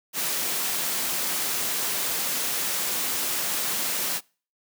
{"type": "high-pass noise", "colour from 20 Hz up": "white", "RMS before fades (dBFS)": -27, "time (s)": [0.13, 4.21], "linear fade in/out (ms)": 50, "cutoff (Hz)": 140, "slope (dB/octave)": 24, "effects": ["noise-tail reverb RT60 0.4 s tail -26 dB re dry"]}